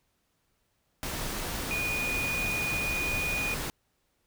sine tone in noise, 2460 Hz, D#7, 20 cents flat, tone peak -29 dBFS, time 1.71-3.54 s, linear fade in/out 0 ms, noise pink, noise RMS -34 dBFS, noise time 1.03-3.7 s, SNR +2 dB, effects pink hiss -74 dBFS RMS until 4.26 s

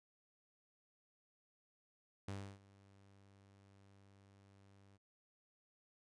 sawtooth tone with ADSR envelope, 98.8 Hz, G2, 14 cents sharp, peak -38 dBFS, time 2.28-4.98 s, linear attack 4 ms, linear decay 300 ms, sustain -22 dB, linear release 29 ms, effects resampled to 22050 Hz

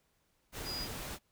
sine tone in noise, 4903 Hz, D#8, 26 cents flat, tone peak -38 dBFS, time 0.64-0.88 s, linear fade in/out 50 ms, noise pink, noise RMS -42 dBFS, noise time 0.52-1.19 s, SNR +1 dB, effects pink hiss -75 dBFS RMS until 1.31 s

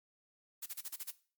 blue noise bursts, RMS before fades -41 dBFS, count 7, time 0.62-1.111 s, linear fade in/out 10 ms, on 41 ms, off 34 ms, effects noise-tail reverb RT60 0.4 s tail -17 dB re dry + MP3 96 kbps

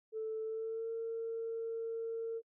sine tone with pitch glide, 440 to 455.3 Hz, A4 to A#4, 0 to -41 cents, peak -35 dBFS, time 0.12-2.42 s, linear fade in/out 50 ms, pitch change +59 cents, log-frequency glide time 0.43-0.9 s, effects noise-tail reverb RT60 0.1 s tail -26 dB re dry + tanh soft clip ceiling -31 dBFS

